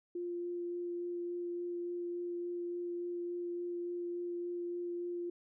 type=tone with vibrato; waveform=sine; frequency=349.2 Hz; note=F4; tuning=in tune; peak=-36 dBFS; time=0.15-5.3 s; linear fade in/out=5 ms; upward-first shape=sine; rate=3.5 Hz; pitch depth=8 cents each way; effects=none